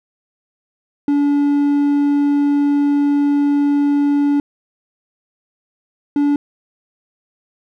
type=tone pair in turn; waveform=triangle; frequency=287 / 288.2 Hz; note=D4 / D4; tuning=-40 / -33 cents; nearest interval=unison; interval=7 cents; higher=second; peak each=-10 dBFS; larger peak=neither; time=1.08-4.4 / 6.16-6.36 s; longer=first; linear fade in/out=2 ms; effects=none